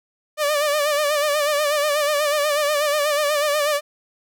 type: tone with vibrato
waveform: sawtooth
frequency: 591 Hz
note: D5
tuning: 11 cents sharp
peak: -14 dBFS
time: 0.37-3.81 s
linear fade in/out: 50 ms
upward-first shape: sine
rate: 8.2 Hz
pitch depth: 65 cents each way
effects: none